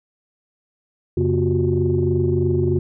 sine tone cluster, 90.2 / 137.9 / 237.7 / 358.3 / 381.5 Hz, F#2 / C#3 / A#3 / F4 / G4, -44 / -9 / +34 / +44 / -47 cents, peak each -21 / -21 / -27 / -19 / -27 dBFS, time 1.17-2.79 s, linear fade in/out 5 ms, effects tanh soft clip ceiling -7 dBFS

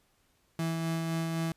35% pulse tone with tremolo, 164.1 Hz, E3, 8 cents flat, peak -27 dBFS, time 0.59-1.52 s, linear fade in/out 2 ms, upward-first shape sine, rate 3.9 Hz, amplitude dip 25%, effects pink hiss -70 dBFS RMS until 1.56 s + resampled to 32000 Hz

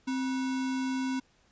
sine tone with sample-and-hold, 261.6 Hz, C4, in tune, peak -28 dBFS, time 0.07-1.2 s, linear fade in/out 10 ms, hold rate 1225 Hz, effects pink hiss -66 dBFS RMS until 1.51 s + resampled to 16000 Hz

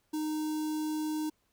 square tone with notch filter, 308.4 Hz, D#4, 15 cents flat, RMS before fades -33 dBFS, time 0.13-1.3 s, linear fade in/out 10 ms, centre 2000 Hz, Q 0.54, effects pink hiss -74 dBFS RMS until 1.52 s

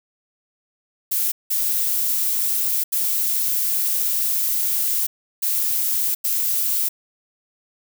violet noise bursts at uneven times, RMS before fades -21 dBFS, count 5, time 1.11-1.32 / 1.5-2.84 / 2.92-5.07 / 5.42-6.15 / 6.24-6.89 s, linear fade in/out 10 ms, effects none

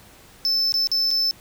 triangle tone with dropouts, 5274 Hz, E8, in tune, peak -17 dBFS, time 0.45-1.31 s, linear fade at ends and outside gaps 0 ms, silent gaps 0.721-0.741 / 0.871-0.916 / 1.106-1.112 s, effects pink hiss -49 dBFS RMS until 1.4 s

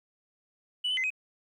sine tone with pitch steps, 2962 / 3028 / 2050 / 2523 Hz, F#7 / F#7 / C7 / D#7, +1 / +39 / -36 / +23 cents, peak -25 dBFS, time 0.84-1.104 s, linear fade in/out 10 ms, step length 66 ms, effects tanh soft clip ceiling -24 dBFS + 11-bit

